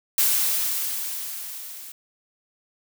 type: noise with level ramp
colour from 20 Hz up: blue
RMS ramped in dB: -19 to -40 dBFS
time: 0.18-1.92 s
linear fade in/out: 2 ms
effects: none